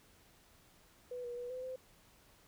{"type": "tone with pitch steps", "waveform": "sine", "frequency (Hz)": [495, 481.9, 487.9, 508, 515], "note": ["B4", "B4", "B4", "B4", "C5"], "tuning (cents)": [4, -43, -21, 49, -28], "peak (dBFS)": -40, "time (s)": [1.11, 1.76], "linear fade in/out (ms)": 5, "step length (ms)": 130, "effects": ["pink hiss -65 dBFS RMS until 2.47 s"]}